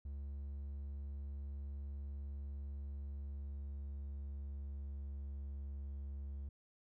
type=tone with pitch glide; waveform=triangle; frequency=70.2 to 69.67 Hz; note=C#2 to C#2; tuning=+22 to +9 cents; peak=-40 dBFS; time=0.05-6.49 s; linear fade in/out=5 ms; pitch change=-13 cents; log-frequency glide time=3.08-5.67 s; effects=none